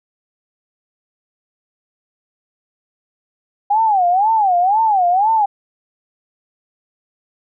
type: tone with vibrato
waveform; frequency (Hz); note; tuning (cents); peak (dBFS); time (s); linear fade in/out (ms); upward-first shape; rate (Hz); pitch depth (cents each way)
sine; 793; G5; +20; -11; 3.7-5.46; 10; sine; 2; 220
effects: none